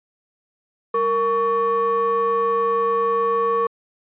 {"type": "ring-modulated tone", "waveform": "triangle", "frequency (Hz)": 329.6, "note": "E4", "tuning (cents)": 0, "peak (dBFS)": -12, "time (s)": [0.94, 3.67], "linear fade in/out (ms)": 5, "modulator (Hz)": 793, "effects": ["resampled to 8000 Hz"]}